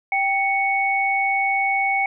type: tone pair together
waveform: sine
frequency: 784 / 2220 Hz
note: G5 / C#7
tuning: 0 / +2 cents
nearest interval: octave + tritone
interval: 1802 cents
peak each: -21 / -20 dBFS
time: 0.12-2.06 s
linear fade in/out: 2 ms
effects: none